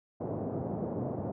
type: band-pass noise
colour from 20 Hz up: pink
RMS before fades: -35 dBFS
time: 0.2-1.32 s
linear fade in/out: 10 ms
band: 110 to 710 Hz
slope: 24 dB/octave
effects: none